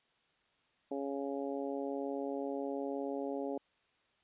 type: harmonic tone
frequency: 138.9 Hz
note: C#3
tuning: 4 cents sharp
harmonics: 2 / 3 / 4 / 5 / 6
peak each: -39 / -40 / -41 / -46 / -48 dBFS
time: 0.91-3.58 s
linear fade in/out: 5 ms
effects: white hiss -73 dBFS RMS until 4.23 s + resampled to 8000 Hz